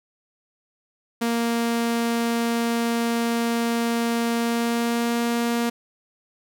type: tone with pitch glide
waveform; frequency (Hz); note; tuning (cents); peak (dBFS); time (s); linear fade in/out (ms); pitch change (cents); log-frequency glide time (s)
sawtooth; 233.1 to 235.4; A#3 to A#3; 0 to +17; -17; 1.21-5.7; 10; +17; 4.36-5.19
effects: none